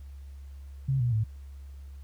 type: tone with pitch steps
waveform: sine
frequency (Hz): 134.6 / 121.31 / 109.33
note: C3 / B2 / A2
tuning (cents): +49 / -31 / -11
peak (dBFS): -23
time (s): 0.88-1.24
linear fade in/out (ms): 10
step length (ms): 120
effects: added 69 Hz sine -41 dBFS peak until 2.03 s + pink hiss -65 dBFS RMS until 2.03 s